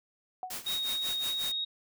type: tone with exponential decay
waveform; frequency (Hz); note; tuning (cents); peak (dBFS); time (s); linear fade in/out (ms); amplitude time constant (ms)
sine; 740; F#5; 0; -31; 0.43-0.61; 1; 39
type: noise with tremolo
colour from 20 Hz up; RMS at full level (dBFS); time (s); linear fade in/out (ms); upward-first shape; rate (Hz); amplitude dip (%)
white; -37; 0.5-1.52; 5; sine; 5.5; 80
type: tone with vibrato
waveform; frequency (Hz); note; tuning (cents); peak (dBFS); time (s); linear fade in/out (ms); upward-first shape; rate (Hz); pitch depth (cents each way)
sine; 3752; A#7; +11; -30; 0.66-1.65; 10; sine; 3.3; 8
effects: none